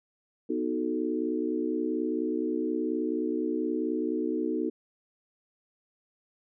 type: chord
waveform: sine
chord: B dominant seventh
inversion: none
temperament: equal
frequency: 246.9 / 311.1 / 370 / 440 Hz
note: B3 / D#4 / F#4 / A4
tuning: 0 / 0 / 0 / 0 cents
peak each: -33 / -30 / -33 / -34 dBFS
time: 0.49-4.7 s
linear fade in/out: 10 ms
effects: none